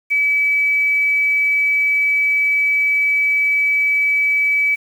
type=tone with quantisation; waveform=sine; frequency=2291 Hz; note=D7; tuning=44 cents flat; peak=-13 dBFS; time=0.1-4.76 s; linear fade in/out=20 ms; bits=7; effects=none